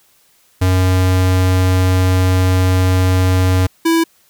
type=tone pair in turn; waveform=square; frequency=92.5 / 329.6 Hz; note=F#2 / E4; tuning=0 / 0 cents; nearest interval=octave + minor seventh; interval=2200 cents; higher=second; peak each=-11 dBFS; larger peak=neither; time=0.61-3.67 / 3.85-4.04 s; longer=first; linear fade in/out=10 ms; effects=white hiss -54 dBFS RMS until 4.29 s